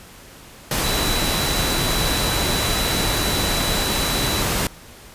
sine tone in noise, 3951 Hz, B7, in tune, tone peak -26 dBFS, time 0.84-4.42 s, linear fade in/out 2 ms, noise pink, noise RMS -21 dBFS, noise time 0.71-4.67 s, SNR -8 dB, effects pink hiss -43 dBFS RMS until 5.14 s + resampled to 32000 Hz

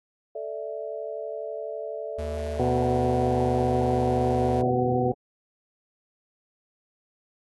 sine chord, A suspended fourth, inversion none, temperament equal, 440 / 587.3 / 659.3 Hz, A4 / D5 / E5, 0 / 0 / 0 cents, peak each -35 dBFS, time 0.35-4.69 s, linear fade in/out 5 ms
square tone with pitch glide, 77 to 75.94 Hz, D#2 to D#2, -17 to -41 cents, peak -32 dBFS, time 2.18-4.62 s, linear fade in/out 10 ms, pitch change -24 cents, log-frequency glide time 2.5-2.75 s
harmonic tone, 124.6 Hz, B2, 16 cents sharp, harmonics 1 / 2 / 3 / 4 / 6, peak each -28 / -28 / -28 / -28 / -28 dBFS, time 2.59-5.12 s, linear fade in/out 5 ms
effects AAC 32 kbps

